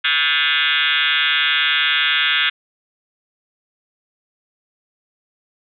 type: tone with frequency modulation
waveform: sine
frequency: 2489 Hz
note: D#7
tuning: in tune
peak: -14 dBFS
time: 0.04-2.5 s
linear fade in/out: 10 ms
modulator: 150 Hz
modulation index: 7.4
effects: none